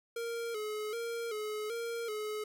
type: tone with vibrato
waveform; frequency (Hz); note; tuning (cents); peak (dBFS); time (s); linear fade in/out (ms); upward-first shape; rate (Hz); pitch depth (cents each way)
square; 445.1; A4; +20; -36; 0.16-2.44; 5; square; 1.3; 77
effects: none